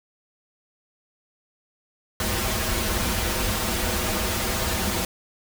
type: noise with comb filter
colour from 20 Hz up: pink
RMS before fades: -25 dBFS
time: 2.2-5.05 s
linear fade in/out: 2 ms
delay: 7 ms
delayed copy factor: -0.95
effects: none